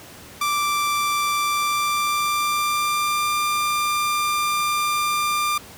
sawtooth tone with pitch glide, 1174.7 to 1193.2 Hz, D6 to D6, 0 to +27 cents, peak -16 dBFS, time 0.41-5.58 s, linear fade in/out 5 ms, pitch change +27 cents, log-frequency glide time 1.32-3.36 s, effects pink hiss -42 dBFS RMS until 5.77 s + high-pass 80 Hz 12 dB/octave

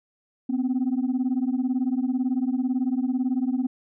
sine beating tone pair, 246.9 / 264.9 Hz, B3 / C4, 0 / +22 cents, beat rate 18 Hz, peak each -23 dBFS, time 0.49-3.67 s, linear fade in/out 10 ms, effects tanh soft clip ceiling -18 dBFS

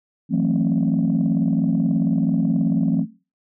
sine chord, F# half-diminished seventh, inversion third, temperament just, 166.5 / 185 / 222 / 266.4 Hz, E3 / F#3 / A3 / C4, +18 / 0 / +16 / +31 cents, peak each -21 dBFS, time 0.29-3.06 s, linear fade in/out 50 ms, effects noise-tail reverb RT60 0.3 s tail -17 dB re dry + tanh soft clip ceiling -11 dBFS

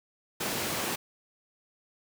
pink high-pass noise, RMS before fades -32 dBFS, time 0.4-0.96 s, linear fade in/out 10 ms, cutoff 180 Hz, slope 12 dB/octave, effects none

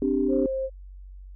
sine chord, C suspended second, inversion none, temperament equal, 261.6 / 293.7 / 392 Hz, C4 / D4 / G4, 0 / 0 / 0 cents, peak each -25 dBFS, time 0.02-0.46 s, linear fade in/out 2 ms
sine tone, 530 Hz, C5, 22 cents sharp, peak -25 dBFS, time 0.28-0.7 s, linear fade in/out 50 ms
effects tanh soft clip ceiling -9 dBFS + added 47 Hz sine -40 dBFS peak until 1.35 s

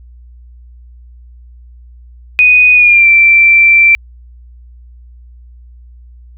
sine tone with pitch glide, 2486 to 2346 Hz, D#7 to D7, -2 to -2 cents, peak -3 dBFS, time 2.39-3.95 s, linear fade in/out 0 ms, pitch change -100 cents, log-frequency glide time 2.74-3.07 s, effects added 60 Hz sine -34 dBFS peak until 6.37 s

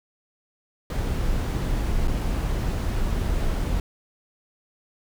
brown noise with dropouts, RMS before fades -24 dBFS, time 0.9-3.8 s, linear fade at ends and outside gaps 2 ms, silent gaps 2.075-2.08 s, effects none

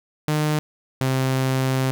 sawtooth tone pair in turn, 152 / 131.53 Hz, D#3 / C3, -40 / +9 cents, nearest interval minor third, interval 251 cents, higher first, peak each -15 dBFS, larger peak neither, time 0.28-0.59 / 1.01-1.91 s, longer second, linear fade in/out 0 ms, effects none

